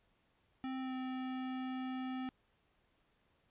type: tone with pitch glide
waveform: square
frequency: 261.6 to 258.3 Hz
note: C4 to C4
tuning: 0 to -22 cents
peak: -39 dBFS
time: 0.64-2.29 s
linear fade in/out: 0 ms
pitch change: -22 cents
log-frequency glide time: 0.8-0.94 s
effects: pink hiss -75 dBFS RMS until 3.5 s + resampled to 8000 Hz